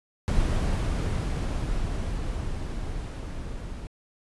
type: noise with level ramp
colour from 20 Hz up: brown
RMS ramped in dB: -23 to -36 dBFS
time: 0.28-3.87 s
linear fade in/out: 0 ms
effects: resampled to 24000 Hz